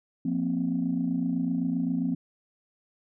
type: chord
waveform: sine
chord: F suspended fourth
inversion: none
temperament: equal with one note detuned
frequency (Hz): 174.61 / 233.9 / 261.6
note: F3 / Bb3 / C4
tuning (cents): 0 / +6 / 0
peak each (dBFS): -29 / -30 / -27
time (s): 0.25-2.15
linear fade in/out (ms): 5
effects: tanh soft clip ceiling -17 dBFS